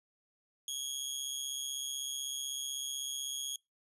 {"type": "tone with amplitude modulation", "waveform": "20% pulse", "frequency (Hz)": 3300, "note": "G#7", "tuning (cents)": -12, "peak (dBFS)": -28, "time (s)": [0.68, 3.56], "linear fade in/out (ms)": 2, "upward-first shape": "sine", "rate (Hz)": 136, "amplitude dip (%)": 70, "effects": ["noise-tail reverb RT60 0.2 s tail -25 dB re dry", "resampled to 32000 Hz"]}